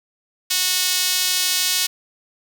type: tone with high-pass filter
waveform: sawtooth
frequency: 366.7 Hz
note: F#4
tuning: 15 cents flat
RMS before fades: -20 dBFS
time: 0.5-1.87 s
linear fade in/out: 10 ms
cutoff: 3900 Hz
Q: 1
effects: none